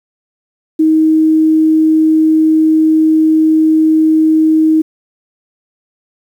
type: tone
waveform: sine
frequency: 315.3 Hz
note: D#4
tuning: 23 cents sharp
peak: -6 dBFS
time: 0.79-4.82 s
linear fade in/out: 10 ms
effects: 7-bit